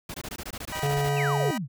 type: noise bursts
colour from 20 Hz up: pink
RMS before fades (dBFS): -36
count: 14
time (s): 0.09-1.091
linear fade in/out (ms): 5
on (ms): 52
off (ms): 21
type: chord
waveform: 20% pulse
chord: Eb augmented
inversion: none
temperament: just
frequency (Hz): 622.3 / 777.8 / 972.3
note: Eb5 / G5 / B5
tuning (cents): 0 / -14 / -27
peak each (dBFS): -32 / -32 / -29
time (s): 0.72-1.58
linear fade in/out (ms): 5
type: harmonic tone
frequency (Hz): 142.4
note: C#3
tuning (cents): +47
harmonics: 1 / 3 / 5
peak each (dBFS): -25 / -29 / -31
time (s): 0.83-1.51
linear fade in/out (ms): 2
type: exponential sweep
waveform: sine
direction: down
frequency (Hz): 3099 to 116.54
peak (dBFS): -28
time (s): 1.15-1.68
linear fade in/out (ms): 50
effects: none